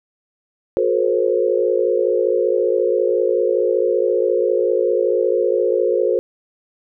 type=tone cluster; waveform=sine; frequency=364 / 428.6 / 479.3 / 534 Hz; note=F#4 / A4 / A#4 / C5; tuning=-28 / -45 / +48 / +35 cents; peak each=-20 dBFS; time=0.77-6.19 s; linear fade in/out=0 ms; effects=none